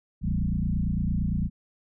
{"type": "tone with frequency modulation", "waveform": "sine", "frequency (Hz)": 116.54, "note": "A#2", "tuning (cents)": 0, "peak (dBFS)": -23, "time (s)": [0.21, 1.5], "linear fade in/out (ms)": 50, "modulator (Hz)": 28.8, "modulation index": 3.3, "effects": []}